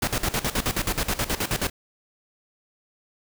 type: noise with tremolo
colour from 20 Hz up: pink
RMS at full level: -24 dBFS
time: 0.02-1.7 s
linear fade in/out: 5 ms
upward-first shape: square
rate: 9.4 Hz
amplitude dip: 80%
effects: none